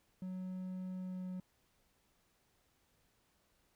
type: tone with pitch glide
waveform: triangle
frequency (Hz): 185 to 183.72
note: F#3 to F#3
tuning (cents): 0 to -12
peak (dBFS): -38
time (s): 0.22-1.4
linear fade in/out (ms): 2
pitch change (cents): -12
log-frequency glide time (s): 0.95-1.28
effects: pink hiss -75 dBFS RMS until 3.75 s